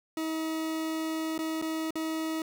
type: tone with dropouts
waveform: 40% pulse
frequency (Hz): 319.1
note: D#4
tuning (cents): +44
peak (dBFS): -29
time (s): 0.17-2.42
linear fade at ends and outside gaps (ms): 2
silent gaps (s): 1.379-1.389 / 1.616-1.623 / 1.907-1.955
effects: none